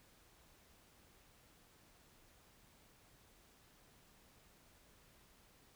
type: silence
effects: pink hiss -67 dBFS RMS until 5.75 s